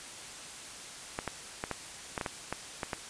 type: clicks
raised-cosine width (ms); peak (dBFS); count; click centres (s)
0.5; -17; 10; 1.189 / 1.277 / 1.639 / 1.713 / 2.178 / 2.212 / 2.262 / 2.526 / 2.832 / 2.932
effects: white hiss -45 dBFS RMS until 3.09 s + resampled to 22050 Hz